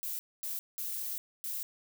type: noise bursts at uneven times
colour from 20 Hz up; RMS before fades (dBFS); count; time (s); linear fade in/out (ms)
violet; -37; 4; 0.03-0.19 / 0.43-0.59 / 0.78-1.18 / 1.44-1.63; 0
effects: none